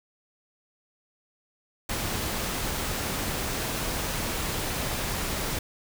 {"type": "noise", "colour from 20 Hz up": "pink", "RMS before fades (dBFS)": -30, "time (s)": [1.89, 5.59], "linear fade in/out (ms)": 5, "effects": []}